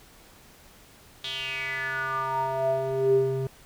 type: tone with band-pass filter sweep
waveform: square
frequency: 133.1 Hz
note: C3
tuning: 30 cents sharp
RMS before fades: -27 dBFS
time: 1.24-3.47 s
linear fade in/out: 2 ms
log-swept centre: 3500 to 270 Hz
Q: 6.6
effects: pink hiss -53 dBFS RMS until 3.65 s